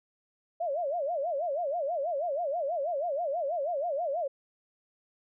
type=tone with vibrato; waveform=sine; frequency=622.3 Hz; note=D#5; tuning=in tune; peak=-28 dBFS; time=0.6-4.28 s; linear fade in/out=10 ms; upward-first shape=sine; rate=6.2 Hz; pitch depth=240 cents each way; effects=none